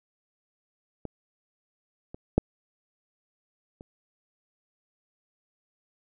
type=clicks; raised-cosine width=2 ms; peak=-21 / -26 / -6 / -30 dBFS; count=4; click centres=1.053 / 2.145 / 2.38 / 3.809 s; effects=none